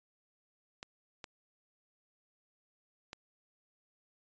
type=clicks; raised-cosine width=0.2 ms; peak=-26 dBFS; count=3; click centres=0.829 / 1.242 / 3.131 s; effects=resampled to 16000 Hz